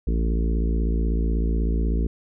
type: harmonic tone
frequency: 56.2 Hz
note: A1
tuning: 37 cents sharp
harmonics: 1 / 3 / 4 / 5 / 6 / 7 / 8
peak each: -20 / -30 / -32 / -34 / -36 / -37 / -38 dBFS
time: 0.07-2.07 s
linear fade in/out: 5 ms
effects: none